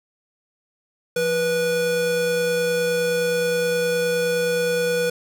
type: tone pair together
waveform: square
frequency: 172.6 / 488.2 Hz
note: F3 / B4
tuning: -20 / -20 cents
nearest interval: octave + tritone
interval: 1800 cents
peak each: -32 / -20 dBFS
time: 1.16-5.1 s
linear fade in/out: 5 ms
effects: none